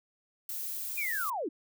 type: noise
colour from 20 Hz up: violet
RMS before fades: -37 dBFS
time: 0.49-1.3 s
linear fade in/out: 2 ms
type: linear sweep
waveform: sine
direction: down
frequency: 2489 to 256 Hz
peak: -31 dBFS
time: 0.97-1.49 s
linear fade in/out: 10 ms
effects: none